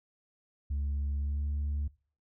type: tone with pitch glide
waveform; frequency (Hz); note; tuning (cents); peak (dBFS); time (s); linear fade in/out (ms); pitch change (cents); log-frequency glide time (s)
sine; 71 to 72.62; C#2 to D2; +42 to -19; -27; 0.7-1.88; 10; +39; 1.18-1.44
effects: noise-tail reverb RT60 0.4 s tail -23 dB re dry + tanh soft clip ceiling -28 dBFS